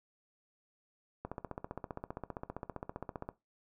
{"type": "click train", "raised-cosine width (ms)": 1, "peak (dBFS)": -25, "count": 32, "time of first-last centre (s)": [1.25, 3.289], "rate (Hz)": 15.2, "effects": ["noise-tail reverb RT60 0.2 s tail -17 dB re dry"]}